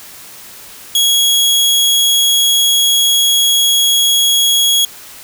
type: tone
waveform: sawtooth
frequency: 3322 Hz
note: G#7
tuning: in tune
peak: -6 dBFS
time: 0.95-4.85 s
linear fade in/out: 2 ms
effects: white hiss -35 dBFS RMS until 5.23 s